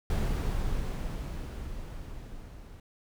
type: noise with level ramp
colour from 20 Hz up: brown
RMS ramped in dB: -27 to -46 dBFS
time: 0.1-2.8 s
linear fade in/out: 2 ms
effects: none